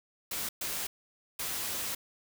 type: noise bursts at uneven times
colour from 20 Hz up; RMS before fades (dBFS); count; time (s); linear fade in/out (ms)
white; -35; 3; 0.31-0.49 / 0.61-0.87 / 1.39-1.95; 5
effects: none